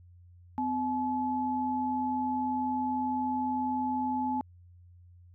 sine tone pair together, 255.1 / 858.1 Hz, C4 / A5, -44 / -44 cents, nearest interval octave + major sixth, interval 2100 cents, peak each -31 / -30 dBFS, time 0.58-4.41 s, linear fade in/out 0 ms, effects added 88 Hz sine -52 dBFS peak until 5.34 s

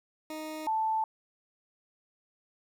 20% pulse / sine tone pair in turn, 311.1 / 879.9 Hz, D#4 / A5, 0 / 0 cents, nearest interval octave + tritone, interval 1800 cents, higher second, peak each -32 / -26 dBFS, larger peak second, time 0.3-0.67 / 0.67-1.04 s, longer neither, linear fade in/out 2 ms, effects 11-bit

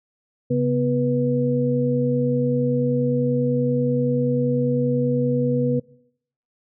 sine tone cluster, 136 / 246.3 / 488.9 Hz, C#3 / B3 / B4, -33 / -5 / -18 cents, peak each -22 dBFS, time 0.5-5.8 s, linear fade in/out 10 ms, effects noise-tail reverb RT60 0.7 s tail -22 dB re dry

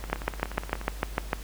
two click trains, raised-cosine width 0.5 ms, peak -9 / -21 dBFS, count 9 / 14, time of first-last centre 0.13-1.331 / 0.04-0.814 s, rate 6.66 / 16.8 Hz, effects added 50 Hz sine -36 dBFS peak until 1.43 s + pink hiss -46 dBFS RMS until 1.43 s

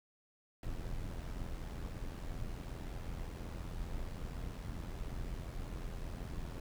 brown noise with amplitude modulation, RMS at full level -39 dBFS, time 0.63-6.6 s, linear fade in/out 2 ms, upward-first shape sine, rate 85.4 Hz, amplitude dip 60%, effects none

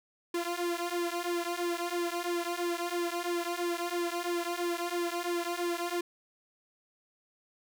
sawtooth tone with flanger, 346.9 Hz, F4, 12 cents flat, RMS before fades -33 dBFS, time 0.34-6.01 s, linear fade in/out 5 ms, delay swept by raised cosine 1.5 to 3.5 ms, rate 3 Hz, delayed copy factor -1, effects none

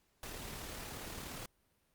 pink noise with amplitude modulation, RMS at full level -44 dBFS, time 0.23-1.46 s, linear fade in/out 2 ms, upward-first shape sine, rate 37 Hz, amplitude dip 35%, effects pink hiss -75 dBFS RMS until 1.94 s + Opus 48 kbps

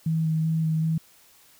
sine tone with vibrato, 159.9 Hz, D#3, 48 cents sharp, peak -21 dBFS, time 0.06-0.98 s, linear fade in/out 5 ms, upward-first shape square, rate 2.6 Hz, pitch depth 12 cents each way, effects white hiss -56 dBFS RMS until 1.59 s

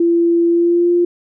sine tone with pitch glide, 339.7 to 348.8 Hz, F4 to F4, -48 to -2 cents, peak -10 dBFS, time 0-1.05 s, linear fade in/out 5 ms, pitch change +46 cents, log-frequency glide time 0.48-0.92 s, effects none

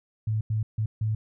sine tone bursts at uneven times, 108.8 Hz, A2, 19 cents flat, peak -23 dBFS, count 4, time 0.27-0.41 / 0.5-0.63 / 0.78-0.86 / 1.01-1.15 s, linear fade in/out 5 ms, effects none

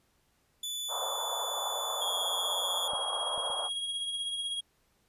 sawtooth tone, 3475 Hz, A7, 22 cents flat, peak -31 dBFS, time 0.63-2.88 s, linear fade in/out 5 ms
white band-pass noise, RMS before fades -37 dBFS, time 0.88-3.7 s, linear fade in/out 50 ms, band 510 to 1200 Hz, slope 48 dB/octave
square tone with tremolo, 3293 Hz, G#7, 15 cents flat, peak -31 dBFS, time 2.01-4.61 s, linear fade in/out 10 ms, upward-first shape triangle, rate 16 Hz, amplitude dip 45%
clicks, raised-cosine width 3 ms, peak -36 / -39 / -43 dBFS, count 3, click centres 2.934 / 3.378 / 3.501 s
effects pink hiss -71 dBFS RMS until 5.08 s + resampled to 32000 Hz

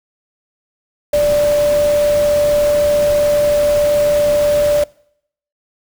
sine tone in noise, 587.3 Hz, D5, in tune, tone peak -10 dBFS, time 1.13-4.84 s, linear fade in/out 5 ms, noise pink, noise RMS -26 dBFS, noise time 1.13-4.84 s, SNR +13 dB, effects noise-tail reverb RT60 0.7 s tail -24 dB re dry

